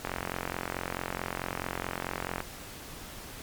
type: click train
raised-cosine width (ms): 0.5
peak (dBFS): -16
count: 106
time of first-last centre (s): 0.05-2.404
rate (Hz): 44.6
effects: pink hiss -44 dBFS RMS until 3.42 s + MP3 96 kbps